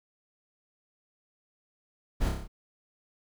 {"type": "noise with echo", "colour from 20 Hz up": "brown", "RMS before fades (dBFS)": -25, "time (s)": [2.2, 2.3], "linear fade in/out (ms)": 20, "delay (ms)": 30, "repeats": 6, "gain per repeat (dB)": -3, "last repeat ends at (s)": 2.48, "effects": []}